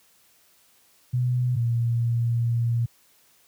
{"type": "tone pair in turn", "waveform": "sine", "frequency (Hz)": [124.3, 117.54], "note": ["B2", "A#2"], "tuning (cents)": [12, 15], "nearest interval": "minor second", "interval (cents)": 97, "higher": "first", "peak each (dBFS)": -20, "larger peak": "neither", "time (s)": [[1.13, 1.56], [1.56, 2.86]], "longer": "second", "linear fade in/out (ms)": 10, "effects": ["white hiss -60 dBFS RMS until 3.47 s", "high-pass 60 Hz 12 dB/octave"]}